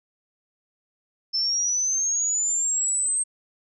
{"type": "linear sweep", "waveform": "sine", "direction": "up", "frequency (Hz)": [5274, 8372], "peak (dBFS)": -21, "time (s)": [1.33, 3.24], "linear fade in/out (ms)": 20, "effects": []}